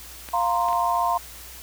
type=clicks; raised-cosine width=0.3 ms; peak=-21 dBFS; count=3; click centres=0.288 / 0.686 / 0.729 s
type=chord; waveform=sine; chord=F suspended fourth; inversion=none; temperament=equal; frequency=698.5 / 932.3 / 1046.5 Hz; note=F5 / Bb5 / C6; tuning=0 / 0 / 0 cents; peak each=-24 dBFS; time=0.33-1.18 s; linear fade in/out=10 ms
effects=added 60 Hz sine -46 dBFS peak until 1.62 s + white hiss -42 dBFS RMS until 1.62 s